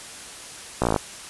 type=slowing click train; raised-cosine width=1 ms; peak=-6 dBFS; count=9; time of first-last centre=0.82-0.962 s; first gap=16 ms; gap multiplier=1.03; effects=white hiss -39 dBFS RMS until 1.29 s + resampled to 24000 Hz